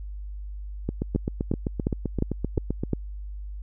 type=two click trains; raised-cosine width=3 ms; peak=-13 / -10 dBFS; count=16 / 6; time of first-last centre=0.89-2.836 / 1.16-2.933 s; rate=7.71 / 2.82 Hz; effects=added 50 Hz sine -33 dBFS peak until 3.62 s